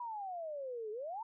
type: exponential two-way sweep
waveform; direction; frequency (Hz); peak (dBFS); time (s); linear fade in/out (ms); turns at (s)
sine; down then up; 987 to 414.9 to 942; -39; 0-1.23; 5; 0.91
effects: none